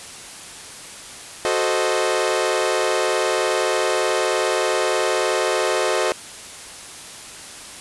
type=chord; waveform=sawtooth; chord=F# diminished seventh; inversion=none; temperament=equal; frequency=370 / 440 / 523.3 / 622.3 Hz; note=F#4 / A4 / C5 / Eb5; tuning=0 / 0 / 0 / 0 cents; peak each=-20 dBFS; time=1.45-6.12 s; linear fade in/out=0 ms; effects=white hiss -37 dBFS RMS until 7.8 s + resampled to 24000 Hz